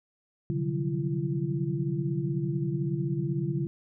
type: tone cluster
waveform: sine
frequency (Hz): 129.9 / 145.9 / 177.4 / 188.1 / 338.8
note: C3 / D3 / F3 / F#3 / E4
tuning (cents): -12 / -11 / +27 / +29 / +48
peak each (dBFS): -34 / -29 / -36 / -37 / -34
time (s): 0.5-3.67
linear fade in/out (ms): 0
effects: none